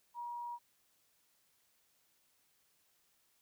sine tone, 955 Hz, A#5, 42 cents sharp, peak -40 dBFS, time 0.14-0.59 s, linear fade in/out 50 ms, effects white hiss -74 dBFS RMS until 3.41 s

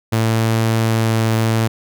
sawtooth tone, 112.4 Hz, A2, 37 cents sharp, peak -10 dBFS, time 0.12-1.68 s, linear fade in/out 10 ms, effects none

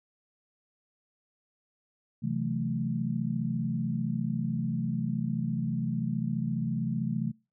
sine chord, F# half-diminished seventh, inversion second, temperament equal, 130.81 / 164.81 / 185 / 220 Hz, C3 / E3 / F#3 / A3, 0 / 0 / 0 / 0 cents, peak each -33 / -33 / -36 / -32 dBFS, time 2.22-7.32 s, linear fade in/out 20 ms, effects noise-tail reverb RT60 0.3 s tail -26 dB re dry

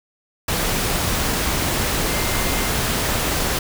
sine tone in noise, 2093 Hz, C7, in tune, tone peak -32 dBFS, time 2.08-2.69 s, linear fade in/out 5 ms, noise pink, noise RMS -21 dBFS, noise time 0.48-3.59 s, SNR -14 dB, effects none

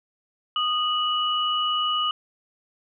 sine tone pair together, 1235.7 / 2939 Hz, D#6 / F#7, -12 / -12 cents, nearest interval octave + minor third, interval 1500 cents, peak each -24 dBFS, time 0.56-2.11 s, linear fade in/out 2 ms, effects none

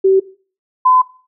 sine tone pair in turn, 383.7 / 1016.7 Hz, G4 / B5, -37 / +50 cents, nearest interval octave + perfect fourth, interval 1687 cents, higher second, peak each -7 dBFS, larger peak neither, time 0.04-0.2 / 0.85-1.02 s, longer second, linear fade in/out 10 ms, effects noise-tail reverb RT60 0.4 s tail -18 dB re dry

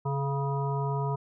harmonic tone with a mistuned harmonic, 138.4 Hz, C#3, 2 cents flat, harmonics 1 / 3 / 5 / 7 / 9, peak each -28 / -35 / -39 / -34 / -42 dBFS, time 0.05-1.16 s, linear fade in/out 10 ms, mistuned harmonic 3, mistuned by +31 cents, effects none

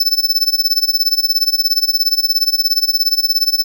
square tone with tremolo, 5274 Hz, E8, in tune, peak -9 dBFS, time 0-3.64 s, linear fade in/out 5 ms, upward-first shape sine, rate 17 Hz, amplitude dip 90%, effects none

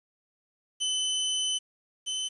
sawtooth tone pair in turn, 3029 / 3043 Hz, F#7 / F#7, +40 / +48 cents, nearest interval unison, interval 8 cents, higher second, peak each -23 / -26 dBFS, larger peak first, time 0.8-1.59 / 2.06-2.29 s, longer first, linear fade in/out 20 ms, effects resampled to 24000 Hz + 9-bit

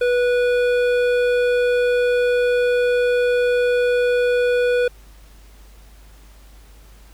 sine tone with hard clipping, 490 Hz, B4, 14 cents flat, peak -17 dBFS, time 0.01-4.88 s, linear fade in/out 5 ms, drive 12 dB, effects added 50 Hz sine -43 dBFS peak until 7.13 s + pink hiss -52 dBFS RMS until 7.13 s

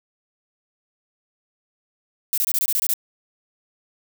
violet noise bursts, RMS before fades -21 dBFS, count 9, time 2.33-2.937 s, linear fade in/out 0 ms, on 47 ms, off 23 ms, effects none

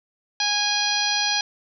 harmonic tone with a mistuned harmonic, 825 Hz, G#5, 12 cents flat, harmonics 1 / 2 / 3 / 4 / 5 / 6 / 7, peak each -28 / -29 / -29 / -28 / -26 / -27 / -29 dBFS, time 0.4-1.41 s, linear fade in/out 2 ms, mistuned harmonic 4, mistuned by -21 cents, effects none

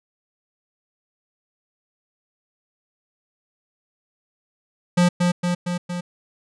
square tone with echo, 176.6 Hz, F3, 20 cents sharp, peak -14 dBFS, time 4.97-5.09 s, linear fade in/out 10 ms, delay 230 ms, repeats 4, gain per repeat -3 dB, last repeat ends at 6.01 s, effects resampled to 22050 Hz

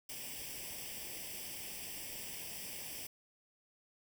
white noise with comb filter, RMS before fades -45 dBFS, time 0.09-3.07 s, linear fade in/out 5 ms, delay 0.37 ms, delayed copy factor +0.8, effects none

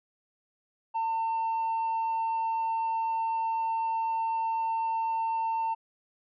sine tone with tanh clipping, 902 Hz, A5, 43 cents sharp, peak -27 dBFS, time 0.94-5.75 s, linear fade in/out 20 ms, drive 1 dB, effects none

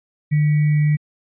sine tone with sample-and-hold, 149.7 Hz, D3, 33 cents sharp, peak -13 dBFS, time 0.31-0.97 s, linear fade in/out 20 ms, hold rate 2100 Hz, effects resampled to 8000 Hz

